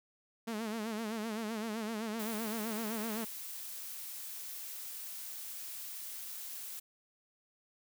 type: tone with vibrato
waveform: sawtooth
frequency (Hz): 220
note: A3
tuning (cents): 0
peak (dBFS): -32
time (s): 0.47-3.25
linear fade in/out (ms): 10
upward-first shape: sine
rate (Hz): 7.8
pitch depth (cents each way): 92
type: noise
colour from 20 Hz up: blue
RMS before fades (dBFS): -44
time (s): 2.19-6.8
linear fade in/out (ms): 10
effects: none